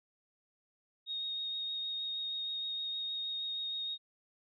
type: tone with vibrato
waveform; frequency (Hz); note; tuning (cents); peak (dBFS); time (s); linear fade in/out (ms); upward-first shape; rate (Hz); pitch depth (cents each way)
sine; 3729; A#7; 0; -35; 1.06-3.98; 50; triangle; 6.4; 12
effects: none